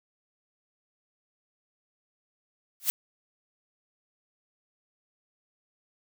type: noise with exponential growth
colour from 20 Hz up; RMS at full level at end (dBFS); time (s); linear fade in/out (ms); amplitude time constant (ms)
blue; -20; 2.8-2.9; 0; 21
effects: none